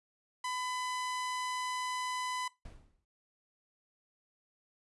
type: tone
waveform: sawtooth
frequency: 1004 Hz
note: B5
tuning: 28 cents sharp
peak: -31 dBFS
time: 0.44-2.48 s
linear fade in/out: 5 ms
type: noise with exponential decay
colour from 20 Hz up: brown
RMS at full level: -43 dBFS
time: 2.65-3.05 s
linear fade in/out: 5 ms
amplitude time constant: 86 ms
effects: noise-tail reverb RT60 0.2 s tail -19 dB re dry + resampled to 24000 Hz